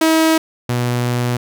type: tone pair in turn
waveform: sawtooth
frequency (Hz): 320.7 / 122.01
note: E4 / B2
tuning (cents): -48 / -21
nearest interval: octave + perfect fourth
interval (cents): 1673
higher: first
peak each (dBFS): -7 / -12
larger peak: first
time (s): 0.01-0.38 / 0.69-1.37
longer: second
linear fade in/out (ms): 5
effects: none